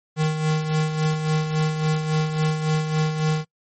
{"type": "tone with tremolo", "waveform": "square", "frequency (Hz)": 155.56, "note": "D#3", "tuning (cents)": 0, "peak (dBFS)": -18, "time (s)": [0.16, 3.45], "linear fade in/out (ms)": 50, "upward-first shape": "sine", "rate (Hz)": 3.6, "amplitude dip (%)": 55, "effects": ["noise-tail reverb RT60 0.1 s tail -25 dB re dry", "MP3 32 kbps"]}